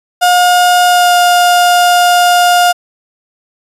35% pulse tone with pitch glide, 715 to 708.8 Hz, F5 to F5, +41 to +25 cents, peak -4 dBFS, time 0.21-2.73 s, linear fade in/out 20 ms, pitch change -16 cents, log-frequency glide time 0.87-1.14 s, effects resampled to 32000 Hz

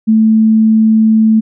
sine tone, 220 Hz, A3, in tune, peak -5 dBFS, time 0.07-1.41 s, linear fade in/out 20 ms, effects none

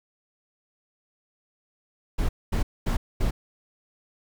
brown noise bursts, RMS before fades -23 dBFS, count 4, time 2.18-3.31 s, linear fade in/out 10 ms, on 110 ms, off 230 ms, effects none

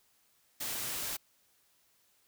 white noise, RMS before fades -37 dBFS, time 0.6-1.17 s, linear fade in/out 10 ms, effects white hiss -70 dBFS RMS until 2.27 s

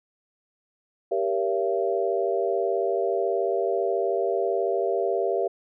sine chord, G diminished seventh, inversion none, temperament just, 392 / 470.4 / 564.5 / 677.4 Hz, G4 / Bb4 / Db5 / Fb5, 0 / +16 / +31 / +47 cents, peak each -26 / -28 / -30 / -27 dBFS, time 1.11-5.48 s, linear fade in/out 10 ms, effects none

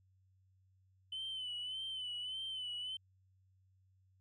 sine tone with vibrato, 3030 Hz, F#7, 40 cents sharp, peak -38 dBFS, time 1.12-2.97 s, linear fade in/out 5 ms, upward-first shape sine, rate 1.7 Hz, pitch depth 60 cents each way, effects tanh soft clip ceiling -37 dBFS + added 94 Hz sine -68 dBFS peak until 4.2 s

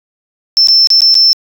sine tone with dropouts, 5330 Hz, E8, 18 cents sharp, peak -3 dBFS, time 0.57-1.33 s, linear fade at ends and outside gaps 0 ms, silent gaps 0.672-0.685 / 0.871-0.903 / 1.006-1.019 / 1.143-1.152 s, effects tanh soft clip ceiling 0 dBFS

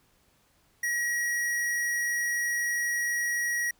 square tone, 1907 Hz, A#6, 39 cents sharp, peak -27 dBFS, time 0.83-3.71 s, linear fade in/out 5 ms, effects pink hiss -66 dBFS RMS until 3.79 s

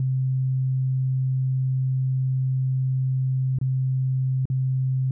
sine tone with dropouts, 130.81 Hz, C3, in tune, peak -20 dBFS, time 0-5.11 s, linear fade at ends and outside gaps 2 ms, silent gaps 3.587-3.613 / 4.455-4.5 s, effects none

